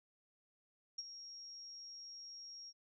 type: tone with ADSR envelope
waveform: sine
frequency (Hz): 5588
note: F8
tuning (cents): 0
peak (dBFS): -38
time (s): 0.98-2.73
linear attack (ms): 8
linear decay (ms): 33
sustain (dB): -11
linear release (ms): 45
effects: none